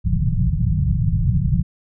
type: low-pass noise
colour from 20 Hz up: white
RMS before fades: -18 dBFS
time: 0.04-1.63 s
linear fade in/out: 20 ms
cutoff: 180 Hz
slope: 96 dB/octave
effects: none